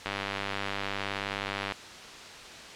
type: click train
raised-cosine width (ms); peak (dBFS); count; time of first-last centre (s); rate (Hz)
0.3; -15; 166; 0.06-1.722; 99.3
effects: white hiss -44 dBFS RMS until 2.75 s + low-pass 5000 Hz 12 dB/octave